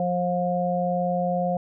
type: harmonic tone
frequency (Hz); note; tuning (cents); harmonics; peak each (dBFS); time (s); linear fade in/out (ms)
177.8; F3; +31; 1 / 3 / 4; -26 / -26 / -26; 0-1.57; 2
effects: none